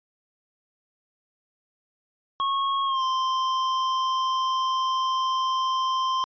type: tone with pitch glide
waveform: square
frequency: 1095 to 1044.3 Hz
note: C#6 to C6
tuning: -22 to -4 cents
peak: -23 dBFS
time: 2.4-6.24 s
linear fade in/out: 0 ms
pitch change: -82 cents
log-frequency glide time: 2.85-3.03 s
effects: resampled to 11025 Hz